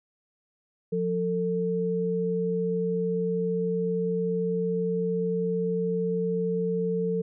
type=tone pair together; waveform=sine; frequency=177.45 / 447.8 Hz; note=F3 / A4; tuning=+28 / +30 cents; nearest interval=octave + major third; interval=1602 cents; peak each=-28 / -26 dBFS; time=0.92-7.22 s; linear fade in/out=10 ms; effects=none